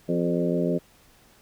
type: harmonic tone with a mistuned harmonic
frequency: 86.3 Hz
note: F2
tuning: 20 cents flat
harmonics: 2 / 3 / 4 / 5 / 6 / 7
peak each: -26 / -28 / -29 / -30 / -31 / -31 dBFS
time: 0.08-0.79 s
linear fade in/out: 20 ms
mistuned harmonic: 4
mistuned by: +35 cents
effects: pink hiss -57 dBFS RMS until 1.41 s